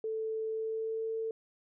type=tone with pitch glide; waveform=sine; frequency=441 to 446.9 Hz; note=A4 to A4; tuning=+4 to +27 cents; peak=-32 dBFS; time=0.04-1.31 s; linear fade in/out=2 ms; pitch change=+23 cents; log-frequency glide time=0.46-1.11 s; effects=none